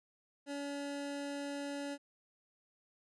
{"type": "tone", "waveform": "25% pulse", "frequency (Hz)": 284, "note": "C#4", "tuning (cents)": 42, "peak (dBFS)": -35, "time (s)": [0.46, 1.98], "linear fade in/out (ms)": 50, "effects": ["resampled to 24000 Hz"]}